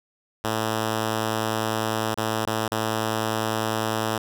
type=tone with dropouts; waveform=5% pulse; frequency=110 Hz; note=A2; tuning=in tune; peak=-12 dBFS; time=0.44-4.18 s; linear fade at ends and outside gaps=5 ms; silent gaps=2.144-2.175 / 2.454-2.471 / 2.68-2.717 s; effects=none